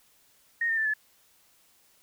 sine tone with pitch steps, 1859 / 1812.3 / 1766.9 / 1722.5 Hz, A#6 / A#6 / A6 / A6, -5 / -49 / +7 / -37 cents, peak -24 dBFS, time 0.61-0.938 s, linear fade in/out 5 ms, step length 82 ms, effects white hiss -63 dBFS RMS until 2.02 s

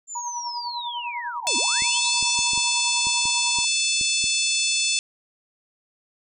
sine linear two-way sweep, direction down then up, 7310 to 219.8 to 7310 Hz, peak -31 dBFS, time 0.07-2.52 s, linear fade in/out 50 ms, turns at 1.57 s
sine tone with tremolo, 958 Hz, A#5, 47 cents sharp, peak -26 dBFS, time 0.15-3.65 s, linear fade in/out 5 ms, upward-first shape triangle, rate 10 Hz, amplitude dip 75%
harmonic tone, 876 Hz, A5, 8 cents flat, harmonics 3 / 4 / 5 / 6 / 7 / 8 / 9 / 10, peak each -26 / -27 / -28 / -29 / -29 / -30 / -31 / -31 dBFS, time 1.47-4.99 s, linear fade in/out 0 ms
clicks, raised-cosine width 3 ms, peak -26 dBFS, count 10, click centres 1.822 / 2.227 / 2.39 / 2.534 / 2.577 / 3.07 / 3.255 / 3.587 / 4.012 / 4.241 s
effects none

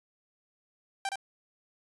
sawtooth tone with echo, 784 Hz, G5, in tune, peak -26 dBFS, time 1.05-1.09 s, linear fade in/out 2 ms, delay 67 ms, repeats 1, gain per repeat -3 dB, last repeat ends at 1.157 s, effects resampled to 24000 Hz

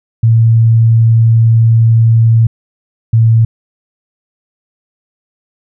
sine tone pair in turn, 113.9 / 113.34 Hz, A#2 / A#2, -40 / -48 cents, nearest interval unison, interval 8 cents, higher first, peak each -4 dBFS, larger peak neither, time 0.23-2.47 / 3.13-3.45 s, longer first, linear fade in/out 5 ms, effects none

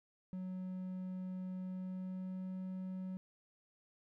triangle tone with pitch glide, 185 to 186.5 Hz, F#3 to F#3, 0 to +14 cents, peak -38 dBFS, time 0.33-3.17 s, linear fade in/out 0 ms, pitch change +14 cents, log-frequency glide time 1.57-2.58 s, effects none

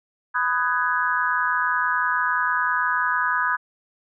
sine chord, G# minor seventh, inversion first, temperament just, 996.7 / 1245.9 / 1495.1 / 1661.2 Hz, B5 / D#6 / F#6 / G#6, +16 / +2 / +18 / 0 cents, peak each -25 dBFS, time 0.34-3.57 s, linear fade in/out 20 ms, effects none

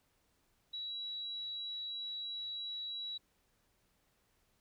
sine tone, 3901 Hz, B7, 22 cents flat, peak -39 dBFS, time 0.73-3.18 s, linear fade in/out 10 ms, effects pink hiss -75 dBFS RMS until 4.6 s

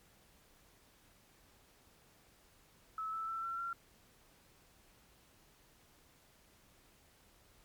sine tone with pitch steps, 1300 / 1317.4 / 1335 / 1352.9 / 1371 Hz, E6 / E6 / E6 / E6 / F6, -24 / -1 / +22 / +45 / -32 cents, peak -37 dBFS, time 2.98-3.73 s, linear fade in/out 2 ms, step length 150 ms, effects pink hiss -66 dBFS RMS until 7.64 s + MP3 96 kbps

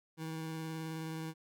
25% pulse tone with vibrato, 160.2 Hz, E3, 49 cents flat, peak -35 dBFS, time 0.17-1.34 s, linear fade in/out 50 ms, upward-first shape triangle, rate 19 Hz, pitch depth 19 cents each way, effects none

